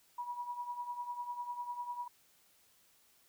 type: tone with tremolo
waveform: sine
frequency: 969 Hz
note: B5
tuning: 33 cents flat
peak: -35 dBFS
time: 0.18-2.08 s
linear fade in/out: 5 ms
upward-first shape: triangle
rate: 10 Hz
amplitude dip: 75%
effects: white hiss -68 dBFS RMS until 3.28 s